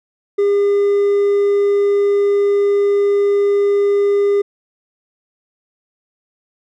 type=tone with hard clipping; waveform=triangle; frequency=404.3 Hz; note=G#4; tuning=46 cents flat; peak=-12 dBFS; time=0.38-4.42 s; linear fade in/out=10 ms; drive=5 dB; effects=none